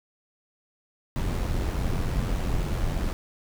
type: noise with amplitude modulation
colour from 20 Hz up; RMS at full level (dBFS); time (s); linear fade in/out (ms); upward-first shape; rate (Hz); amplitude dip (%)
brown; -24; 1.16-3.13; 0; sine; 89.3; 50
effects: none